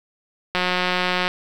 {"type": "click train", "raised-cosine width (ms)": 0.3, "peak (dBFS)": -5, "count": 133, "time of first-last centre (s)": [0.55, 1.279], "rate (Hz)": 181, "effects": ["7-bit"]}